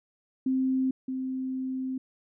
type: tone pair in turn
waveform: sine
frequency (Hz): 261.6 / 260.6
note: C4 / C4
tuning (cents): 0 / -7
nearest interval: unison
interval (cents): 7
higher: first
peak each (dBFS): -23 / -29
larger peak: first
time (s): 0.46-0.91 / 1.08-1.98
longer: second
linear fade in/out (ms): 5
effects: none